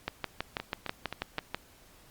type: two click trains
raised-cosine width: 0.3 ms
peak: -19 / -15 dBFS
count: 4 / 10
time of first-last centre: 0.6-1.389 / 0.08-1.546 s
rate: 3.8 / 6.14 Hz
effects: pink hiss -58 dBFS RMS until 2.1 s + Opus 48 kbps